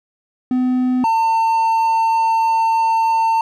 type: tone pair in turn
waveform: triangle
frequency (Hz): 253 / 901.6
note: B3 / A5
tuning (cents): +42 / +42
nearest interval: octave + minor seventh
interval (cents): 2200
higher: second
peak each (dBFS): -12 / -11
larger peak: second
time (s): 0.51-1.04 / 1.04-3.41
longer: second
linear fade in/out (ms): 2
effects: none